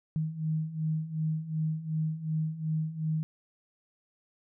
sine beating tone pair, 155.56 / 158.26 Hz, D#3 / D#3, 0 / +30 cents, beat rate 2.7 Hz, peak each -34 / -30 dBFS, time 0.16-3.23 s, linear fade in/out 0 ms, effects none

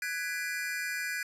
square chord, G# half-diminished seventh, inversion third, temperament just, 1495.1 / 1661.2 / 1993.5 / 2392 Hz, F#6 / G#6 / B6 / D7, +18 / 0 / +16 / +31 cents, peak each -39 / -37 / -40 / -40 dBFS, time 0.02-1.23 s, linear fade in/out 2 ms, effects resampled to 32000 Hz

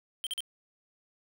square tone bursts, 3136 Hz, G7, in tune, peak -32 dBFS, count 3, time 0.24-0.405 s, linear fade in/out 0 ms, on 27 ms, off 42 ms, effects none

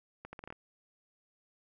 accelerating click train, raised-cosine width 0.5 ms, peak -29 dBFS, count 7, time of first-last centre 0.25-0.525 s, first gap 80 ms, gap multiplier 0.77, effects none

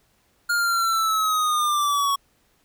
square linear sweep, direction down, 1422 to 1108.7 Hz, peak -20 dBFS, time 0.49-2.16 s, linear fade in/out 10 ms, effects pink hiss -64 dBFS RMS until 2.64 s

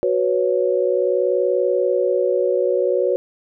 sine chord, F# suspended fourth, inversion none, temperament equal, 370 / 493.9 / 554.4 Hz, F#4 / B4 / C#5, 0 / 0 / 0 cents, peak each -20 dBFS, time 0.03-3.16 s, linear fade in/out 0 ms, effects none

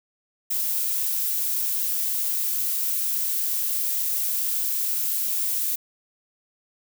violet noise, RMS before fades -25 dBFS, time 0.5-5.76 s, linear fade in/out 10 ms, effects none

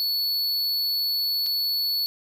square tone with dropouts, 4423 Hz, C#8, 5 cents flat, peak -23 dBFS, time 0-2.06 s, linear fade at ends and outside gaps 0 ms, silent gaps 1.462-1.466 s, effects none

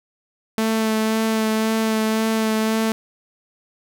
sawtooth tone with vibrato, 220.4 Hz, A3, 3 cents sharp, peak -14 dBFS, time 0.58-2.92 s, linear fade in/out 0 ms, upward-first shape sine, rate 1.9 Hz, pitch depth 15 cents each way, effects none

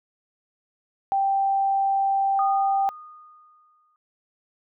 sine tone, 784 Hz, G5, in tune, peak -19 dBFS, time 1.12-2.89 s, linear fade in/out 0 ms
sine tone with exponential decay, 1230 Hz, D#6, 20 cents flat, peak -24 dBFS, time 2.39-3.96 s, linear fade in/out 1 ms, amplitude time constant 340 ms
effects none

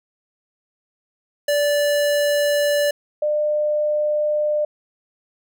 square / sine tone pair in turn, 582 / 600.4 Hz, D5 / D5, -16 / +38 cents, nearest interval minor second, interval 54 cents, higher second, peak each -17 dBFS, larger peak neither, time 1.48-2.91 / 3.22-4.65 s, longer neither, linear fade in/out 5 ms, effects none

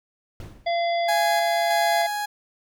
brown noise with exponential decay, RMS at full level -33 dBFS, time 0.4-0.86 s, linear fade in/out 2 ms, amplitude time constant 99 ms
harmonic tone, 684 Hz, F5, 36 cents flat, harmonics 1 / 3 / 5 / 7, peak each -21 / -31 / -35 / -38 dBFS, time 0.66-2.07 s, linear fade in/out 10 ms
30% pulse tone with tremolo, 830.6 Hz, G#5, in tune, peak -19 dBFS, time 1.08-2.26 s, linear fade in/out 10 ms, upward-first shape square, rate 1.6 Hz, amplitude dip 35%
effects none

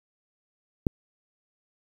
click, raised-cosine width 3 ms, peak -9 dBFS, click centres 0.868 s, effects 8-bit

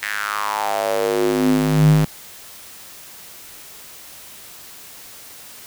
square tone with high-pass filter sweep, 51.91 Hz, G#1, in tune, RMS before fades -18 dBFS, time 0.02-2.05 s, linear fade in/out 5 ms, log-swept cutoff 1900 to 120 Hz, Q 4.8, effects white hiss -40 dBFS RMS until 5.66 s

